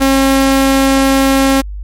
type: tone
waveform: sawtooth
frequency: 270 Hz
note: C#4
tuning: 45 cents flat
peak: -4 dBFS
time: 0-1.62 s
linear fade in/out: 20 ms
effects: added 50 Hz sine -21 dBFS peak until 1.83 s + MP3 64 kbps